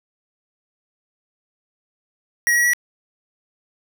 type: tone with pitch steps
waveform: square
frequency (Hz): 1901 / 1917.5 / 1934.2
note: A#6 / A#6 / B6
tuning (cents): +33 / +48 / -37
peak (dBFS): -15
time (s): 2.47-2.734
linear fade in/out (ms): 0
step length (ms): 88
effects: none